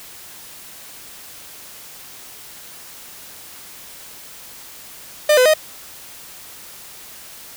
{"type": "tone with pitch steps", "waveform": "45% pulse", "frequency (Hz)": [602, 506, 622], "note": ["D5", "B4", "D#5"], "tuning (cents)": [43, 42, -1], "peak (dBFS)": -10, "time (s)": [5.29, 5.539], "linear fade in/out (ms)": 5, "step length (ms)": 83, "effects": ["white hiss -39 dBFS RMS until 7.56 s"]}